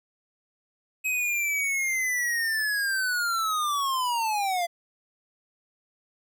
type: linear sweep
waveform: square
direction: down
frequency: 2550 to 676 Hz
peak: -25 dBFS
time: 1.04-4.67 s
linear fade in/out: 20 ms
effects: none